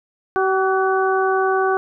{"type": "harmonic tone with a mistuned harmonic", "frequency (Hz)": 381.3, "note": "G4", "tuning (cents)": -48, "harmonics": [1, 2, 3, 4], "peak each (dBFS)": [-18, -21, -23, -24], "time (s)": [0.36, 1.77], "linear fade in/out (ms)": 0, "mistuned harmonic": 4, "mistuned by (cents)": -35, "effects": []}